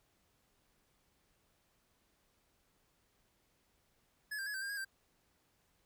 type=tone with pitch steps; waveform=square; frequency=1703 / 1585 / 1686 / 1555 / 1601 / 1645 / 1571 Hz; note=G#6 / G6 / G#6 / G6 / G6 / G#6 / G6; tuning=+43 / +19 / +26 / -14 / +36 / -17 / +3 cents; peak=-39 dBFS; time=4.31-4.849 s; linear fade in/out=10 ms; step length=77 ms; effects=pink hiss -75 dBFS RMS until 5.85 s